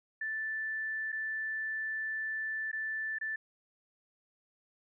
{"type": "tone with dropouts", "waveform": "sine", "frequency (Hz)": 1760, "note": "A6", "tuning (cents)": 0, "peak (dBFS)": -33, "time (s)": [0.21, 3.36], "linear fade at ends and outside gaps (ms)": 5, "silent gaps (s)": [[1.12, 1.126], [2.716, 2.729], [3.186, 3.211]], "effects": []}